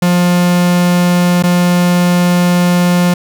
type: tone with dropouts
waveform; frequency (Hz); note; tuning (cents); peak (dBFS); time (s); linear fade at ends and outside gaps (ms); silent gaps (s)
45% pulse; 176.7; F3; +21; -8; 0.02-3.14; 5; 1.426-1.436
effects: none